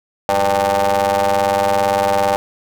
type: ring-modulated tone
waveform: 30% pulse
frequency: 97.7 Hz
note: G2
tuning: 5 cents flat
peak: -8 dBFS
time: 0.29-2.36 s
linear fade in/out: 0 ms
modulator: 694 Hz
effects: none